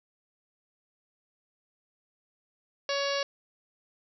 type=harmonic tone; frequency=560 Hz; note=C#5; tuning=18 cents sharp; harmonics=1 / 2 / 3 / 4 / 5 / 6 / 7 / 8 / 9 / 10; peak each=-30 / -36 / -37 / -40 / -38 / -42 / -40 / -38 / -42 / -40 dBFS; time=2.89-3.23 s; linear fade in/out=2 ms; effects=none